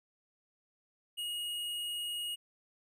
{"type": "tone", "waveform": "square", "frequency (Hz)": 2878, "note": "F#7", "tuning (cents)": -49, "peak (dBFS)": -36, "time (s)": [1.17, 2.36], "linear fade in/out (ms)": 20, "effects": []}